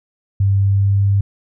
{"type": "tone with pitch glide", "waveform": "sine", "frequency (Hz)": [98.5, 99.59], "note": ["G2", "G2"], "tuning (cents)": [9, 28], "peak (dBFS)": -11, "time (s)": [0.4, 1.21], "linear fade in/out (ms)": 5, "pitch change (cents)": 19, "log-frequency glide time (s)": [0.58, 1.07], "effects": []}